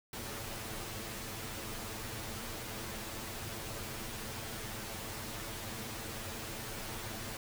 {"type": "noise with comb filter", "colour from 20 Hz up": "pink", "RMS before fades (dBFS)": -42, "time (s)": [0.13, 7.37], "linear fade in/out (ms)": 2, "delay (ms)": 9, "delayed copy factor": 0.8, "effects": []}